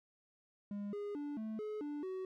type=tone with pitch steps; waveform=triangle; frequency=203.5 / 410.5 / 291 / 218.7 / 425.7 / 293.5 / 375.4 Hz; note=G#3 / G#4 / D4 / A3 / G#4 / D4 / F#4; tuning=-35 / -20 / -16 / -10 / +43 / -1 / +25 cents; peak=-37 dBFS; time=0.71-2.25 s; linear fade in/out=2 ms; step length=220 ms; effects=none